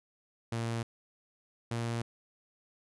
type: tone pair in turn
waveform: sawtooth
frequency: 115.3 / 116.64 Hz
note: A#2 / A#2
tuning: -19 / +1 cents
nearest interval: unison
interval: 20 cents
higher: second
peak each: -28 dBFS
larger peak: neither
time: 0.52-0.83 / 1.71-2.02 s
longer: neither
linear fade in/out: 5 ms
effects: resampled to 24000 Hz